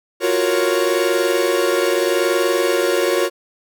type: chord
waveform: 45% pulse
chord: Gb major seventh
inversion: third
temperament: equal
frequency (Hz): 349.2 / 370 / 466.2 / 554.4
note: F4 / Gb4 / Bb4 / Db5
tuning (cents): 0 / 0 / 0 / 0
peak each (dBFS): -21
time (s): 0.2-3.3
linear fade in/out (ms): 50
effects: none